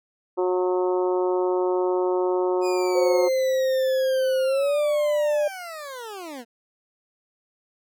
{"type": "harmonic tone", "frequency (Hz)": 182.2, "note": "F#3", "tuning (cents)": -26, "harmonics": [2, 3, 4, 5, 6, 7], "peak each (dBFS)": [-21, -28, -33, -31, -37, -41], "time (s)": [0.37, 3.29], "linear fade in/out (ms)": 20}
{"type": "linear sweep", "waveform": "20% pulse", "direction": "down", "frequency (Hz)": [2489, 220.8], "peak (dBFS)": -29, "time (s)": [2.61, 6.45], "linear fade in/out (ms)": 50}
{"type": "tone with pitch glide", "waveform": "sine", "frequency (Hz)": [523.3, 594.2], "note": ["C5", "D5"], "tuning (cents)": [0, 20], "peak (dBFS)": -19, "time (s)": [2.95, 5.48], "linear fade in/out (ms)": 5, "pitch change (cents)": 220, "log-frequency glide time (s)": [4.45, 4.8]}
{"effects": []}